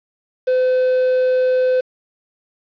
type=tone; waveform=triangle; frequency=510 Hz; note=C5; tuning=44 cents flat; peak=-11 dBFS; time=0.47-1.81 s; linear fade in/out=10 ms; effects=resampled to 11025 Hz + 7-bit